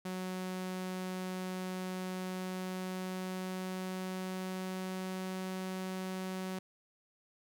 sawtooth tone with pitch glide, 185 to 187.04 Hz, F#3 to F#3, 0 to +19 cents, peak -33 dBFS, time 0.05-6.59 s, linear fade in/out 5 ms, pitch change +19 cents, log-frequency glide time 2.21-5.43 s, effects none

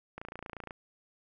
click train, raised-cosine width 0.5 ms, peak -26 dBFS, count 16, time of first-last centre 0.18-0.708 s, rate 28.4 Hz, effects none

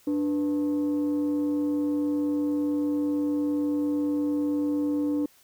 sine tone pair together, 293.7 / 492.5 Hz, D4 / B4, 0 / -5 cents, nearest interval major sixth, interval 895 cents, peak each -22 / -32 dBFS, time 0.07-5.26 s, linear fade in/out 5 ms, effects tanh soft clip ceiling -20 dBFS + white hiss -59 dBFS RMS until 5.43 s

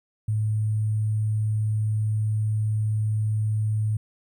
sine tone with sample-and-hold, 107.6 Hz, A2, 38 cents flat, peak -21 dBFS, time 0.28-3.97 s, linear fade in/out 5 ms, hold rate 8820 Hz, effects none

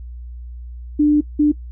sine tone bursts at uneven times, 297.2 Hz, D4, 21 cents sharp, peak -10 dBFS, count 2, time 0.99-1.21 / 1.39-1.52 s, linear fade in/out 10 ms, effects noise-tail reverb RT60 0.1 s tail -21 dB re dry + added 60 Hz sine -30 dBFS peak until 1.71 s

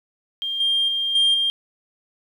sine tone with level steps, 3200 Hz, G7, 35 cents sharp, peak -23 / -16 / -20 / -12 / -17 dBFS, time 0.42-1.5 s, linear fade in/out 0 ms, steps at 0.6 / 0.88 / 1.15 / 1.34 s, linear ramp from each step 5 ms, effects tanh soft clip ceiling -13 dBFS + 9-bit

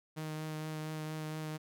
sawtooth tone with vibrato, 155.56 Hz, D#3, in tune, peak -34 dBFS, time 0.16-1.58 s, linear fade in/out 20 ms, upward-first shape triangle, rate 4.3 Hz, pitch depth 15 cents each way, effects none

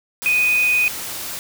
sine tone in noise, 2489 Hz, D#7, in tune, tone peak -14 dBFS, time 0.26-0.88 s, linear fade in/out 0 ms, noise white, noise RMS -29 dBFS, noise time 0.22-1.39 s, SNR +12 dB, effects none

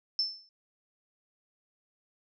sine tone with exponential decay, 5300 Hz, E8, 9 cents sharp, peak -23 dBFS, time 0.19-0.49 s, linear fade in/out 1 ms, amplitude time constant 65 ms, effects none

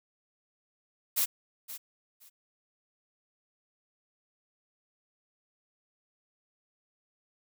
blue noise with echo, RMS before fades -27 dBFS, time 1.16-1.26 s, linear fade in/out 20 ms, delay 520 ms, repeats 2, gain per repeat -14 dB, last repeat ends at 2.3 s, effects none

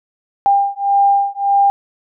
sine beating tone pair, 798 / 799.7 Hz, G5 / G5, +31 / +34 cents, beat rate 1.7 Hz, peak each -14 dBFS, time 0.46-1.7 s, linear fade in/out 0 ms, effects none

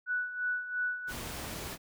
sine tone with tremolo, 1480 Hz, F#6, in tune, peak -28 dBFS, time 0.06-1.13 s, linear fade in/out 50 ms, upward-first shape sine, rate 2.9 Hz, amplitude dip 70%
pink noise, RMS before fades -40 dBFS, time 1.07-1.78 s, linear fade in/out 50 ms
effects none

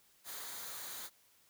white noise with comb filter, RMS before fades -45 dBFS, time 0.24-1.1 s, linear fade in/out 50 ms, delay 0.37 ms, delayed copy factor -0.5, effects white hiss -68 dBFS RMS until 1.49 s

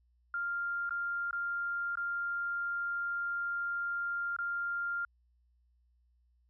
sine tone with dropouts, 1396.9 Hz, F6, in tune, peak -32 dBFS, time 0.34-5.05 s, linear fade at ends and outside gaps 2 ms, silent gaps 0.894-0.907 / 1.31-1.329 / 1.955-1.972 / 4.365-4.387 s, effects added 60 Hz sine -67 dBFS peak until 6.49 s

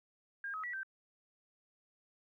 sine tone with pitch steps, 1613 / 1274 / 1944 / 1559 Hz, G6 / D#6 / B6 / G6, +49 / +41 / -28 / -10 cents, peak -38 dBFS, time 0.44-0.832 s, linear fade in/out 2 ms, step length 98 ms, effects 13-bit

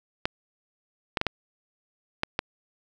clicks, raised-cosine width 0.3 ms, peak -8 dBFS, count 6, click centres 0.255 / 1.172 / 1.214 / 1.267 / 2.234 / 2.391 s, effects none

